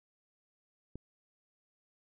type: click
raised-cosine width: 3 ms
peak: -30 dBFS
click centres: 0.956 s
effects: none